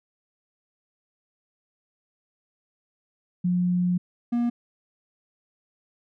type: tone pair in turn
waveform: sine / triangle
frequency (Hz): 178.6 / 238.4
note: F3 / A#3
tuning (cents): +39 / +39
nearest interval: perfect fourth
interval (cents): 500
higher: second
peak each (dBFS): -20 / -19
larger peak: second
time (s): 3.44-3.98 / 4.32-4.5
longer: first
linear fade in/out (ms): 10
effects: none